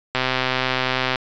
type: click train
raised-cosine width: 0.3 ms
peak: -4 dBFS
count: 131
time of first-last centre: 0.15-1.158 s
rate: 129 Hz
effects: resampled to 16000 Hz